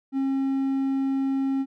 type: tone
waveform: triangle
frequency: 270 Hz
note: C#4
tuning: 45 cents flat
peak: -20 dBFS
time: 0.12-1.66 s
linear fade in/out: 50 ms
effects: none